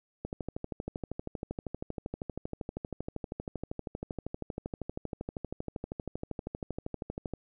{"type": "click train", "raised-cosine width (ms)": 2, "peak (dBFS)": -22, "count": 91, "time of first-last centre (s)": [0.25, 7.337], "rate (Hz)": 12.7, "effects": []}